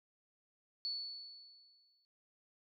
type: tone with exponential decay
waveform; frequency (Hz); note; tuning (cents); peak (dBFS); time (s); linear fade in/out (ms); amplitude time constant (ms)
sine; 4438; C#8; +1; -35; 0.85-2.05; 0; 260
effects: none